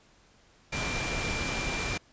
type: tone in noise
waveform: sine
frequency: 2371 Hz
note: D7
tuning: 16 cents sharp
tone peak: -35 dBFS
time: 0.72-1.98 s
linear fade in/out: 10 ms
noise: pink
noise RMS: -32 dBFS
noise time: 0.72-1.98 s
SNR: -6 dB
effects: pink hiss -61 dBFS RMS until 2.12 s + resampled to 16000 Hz